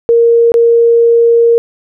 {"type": "tone with dropouts", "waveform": "sine", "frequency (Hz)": 466.2, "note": "A#4", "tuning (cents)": 0, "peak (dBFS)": -4, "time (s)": [0.09, 1.58], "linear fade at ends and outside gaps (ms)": 0, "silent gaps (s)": [0.519, 0.541], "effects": []}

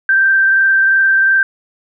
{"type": "tone with frequency modulation", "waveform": "sine", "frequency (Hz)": 1568, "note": "G6", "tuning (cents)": 0, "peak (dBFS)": -8, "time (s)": [0.09, 1.43], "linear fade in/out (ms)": 2, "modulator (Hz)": 22.8, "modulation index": 0.77, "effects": []}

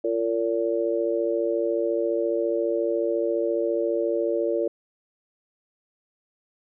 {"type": "harmonic tone", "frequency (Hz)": 114.4, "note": "A#2", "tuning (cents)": -32, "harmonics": [3, 4, 5], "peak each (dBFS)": [-26, -26, -26], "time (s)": [0.04, 4.68], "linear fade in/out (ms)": 5, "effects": []}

